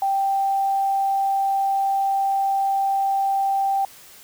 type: tone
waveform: sine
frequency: 784 Hz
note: G5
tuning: in tune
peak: -18 dBFS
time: 0.02-3.85 s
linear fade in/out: 2 ms
effects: white hiss -46 dBFS RMS until 4.23 s